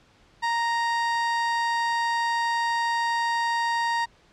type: tone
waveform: 30% pulse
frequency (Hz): 932.3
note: A#5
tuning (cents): 0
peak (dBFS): -20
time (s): 0.42-4.06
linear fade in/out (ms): 20
effects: pink hiss -58 dBFS RMS until 4.32 s + low-pass 5000 Hz 12 dB/octave